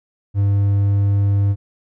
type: tone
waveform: triangle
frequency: 100.2 Hz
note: G2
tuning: 38 cents sharp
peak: -11 dBFS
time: 0.34-1.56 s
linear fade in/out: 50 ms
effects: none

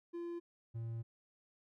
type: tone pair in turn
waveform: triangle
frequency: 343.2 / 114.74 Hz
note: F4 / A#2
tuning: -30 / -27 cents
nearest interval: octave + perfect fifth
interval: 1897 cents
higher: first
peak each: -38 / -37 dBFS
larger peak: second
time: 0.13-0.4 / 0.74-1.03 s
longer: second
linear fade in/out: 20 ms
effects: none

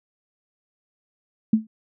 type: tone with exponential decay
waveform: sine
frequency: 219.2 Hz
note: A3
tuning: 6 cents flat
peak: -10 dBFS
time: 1.53-1.67 s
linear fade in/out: 5 ms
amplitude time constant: 29 ms
effects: none

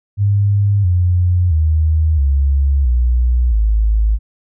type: tone with pitch steps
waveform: sine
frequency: 101.2 / 89.12 / 78.49 / 69.12 / 60.87 / 53.61 Hz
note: G#2 / F2 / D#2 / C#2 / B1 / A1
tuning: -44 / +36 / +16 / -4 / -24 / -44 cents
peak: -10 dBFS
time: 0.17-4.19 s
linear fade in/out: 50 ms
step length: 670 ms
effects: none

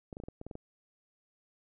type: clicks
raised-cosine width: 2 ms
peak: -29 dBFS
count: 9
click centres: 0.128 / 0.169 / 0.201 / 0.237 / 0.285 / 0.414 / 0.466 / 0.512 / 0.554 s
effects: none

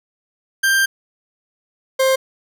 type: tone pair in turn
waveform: 40% pulse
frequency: 1582 / 527.9 Hz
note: G6 / C5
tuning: +15 / +15 cents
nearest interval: octave + perfect fifth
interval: 1900 cents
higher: first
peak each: -12 dBFS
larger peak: neither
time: 0.63-0.86 / 1.99-2.16 s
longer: first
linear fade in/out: 10 ms
effects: none

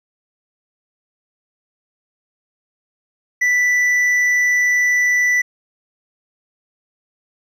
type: tone with hard clipping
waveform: triangle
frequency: 1975.5 Hz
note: B6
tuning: in tune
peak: -14 dBFS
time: 3.41-5.42 s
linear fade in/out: 10 ms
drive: 7 dB
effects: none

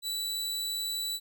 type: tone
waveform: sawtooth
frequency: 3951 Hz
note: B7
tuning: in tune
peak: -28 dBFS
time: 0.02-1.2 s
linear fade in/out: 50 ms
effects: none

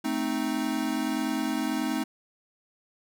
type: chord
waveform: square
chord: A diminished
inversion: none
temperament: equal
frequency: 220 / 261.6 / 311.1 Hz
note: A3 / C4 / Eb4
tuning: 0 / 0 / 0 cents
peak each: -33 / -31 / -31 dBFS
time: 0.04-2.04 s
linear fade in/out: 10 ms
effects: none

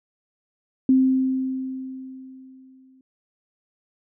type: tone with exponential decay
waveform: sine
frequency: 261.6 Hz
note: C4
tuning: in tune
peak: -12 dBFS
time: 0.89-3.01 s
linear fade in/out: 2 ms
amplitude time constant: 460 ms
effects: none

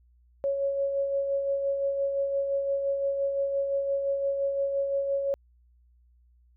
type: tone with tremolo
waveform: sine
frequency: 554 Hz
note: C#5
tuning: 1 cent flat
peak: -23 dBFS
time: 0.44-5.34 s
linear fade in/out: 0 ms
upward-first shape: sine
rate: 5.8 Hz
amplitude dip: 40%
effects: added 60 Hz sine -58 dBFS peak until 6.56 s

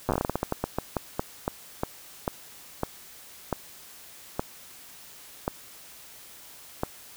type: slowing click train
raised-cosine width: 1 ms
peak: -11 dBFS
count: 25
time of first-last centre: 0.09-6.834 s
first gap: 8 ms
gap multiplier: 1.25
effects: white hiss -48 dBFS RMS until 7.16 s

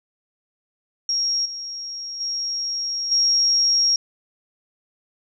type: tone with level steps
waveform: sine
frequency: 5588 Hz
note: F8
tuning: in tune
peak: -19 / -29 / -23 / -15 dBFS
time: 1.09-3.96 s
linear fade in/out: 2 ms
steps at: 1.45 / 2.2 / 3.11 s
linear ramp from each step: 10 ms
effects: none

